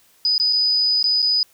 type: tone with dropouts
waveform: sine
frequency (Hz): 4978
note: D#8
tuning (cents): 0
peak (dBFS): -15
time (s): 0.25-1.43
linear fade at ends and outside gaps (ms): 1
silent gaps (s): 0.38-0.399 / 0.527-0.531 / 1.028-1.041 / 1.22-1.226
effects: white hiss -56 dBFS RMS until 1.53 s